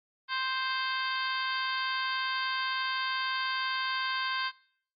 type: harmonic tone with a mistuned harmonic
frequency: 523.3 Hz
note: C5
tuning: in tune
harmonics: 2 / 3 / 4 / 5 / 6 / 7 / 8 / 9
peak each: -33 / -33 / -39 / -41 / -39 / -40 / -44 / -41 dBFS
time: 0.28-4.52 s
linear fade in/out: 50 ms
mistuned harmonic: 8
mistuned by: +32 cents
effects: noise-tail reverb RT60 0.6 s tail -23 dB re dry + MP3 32 kbps